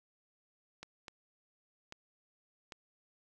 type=clicks; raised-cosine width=0.2 ms; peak=-28 dBFS; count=4; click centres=0.83 / 1.082 / 1.924 / 2.722 s; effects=none